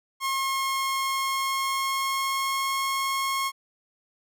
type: tone with pitch glide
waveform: sawtooth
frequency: 1077 to 1084.5 Hz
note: C6 to C#6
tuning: +50 to -38 cents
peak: -21 dBFS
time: 0.2-3.52 s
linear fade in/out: 50 ms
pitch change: +12 cents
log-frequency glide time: 1.01-2.78 s
effects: none